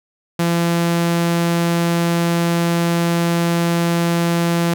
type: tone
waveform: sawtooth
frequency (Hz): 170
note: F3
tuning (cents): -46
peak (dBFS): -11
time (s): 0.39-4.74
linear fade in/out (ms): 5
effects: none